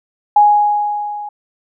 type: tone with level ramp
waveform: sine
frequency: 830.6 Hz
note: G#5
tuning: in tune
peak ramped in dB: -4 to -24 dBFS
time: 0.36-1.29 s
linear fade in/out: 5 ms
effects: none